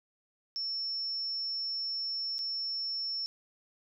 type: tone with dropouts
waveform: sine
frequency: 5400 Hz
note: E8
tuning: 41 cents sharp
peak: -32 dBFS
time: 0.56-3.26 s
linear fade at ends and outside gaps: 0 ms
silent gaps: 2.383-2.39 s
effects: none